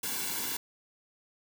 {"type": "noise with comb filter", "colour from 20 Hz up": "white", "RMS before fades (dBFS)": -34, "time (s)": [0.03, 0.57], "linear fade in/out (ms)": 5, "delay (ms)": 1.6, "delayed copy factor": -0.85, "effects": []}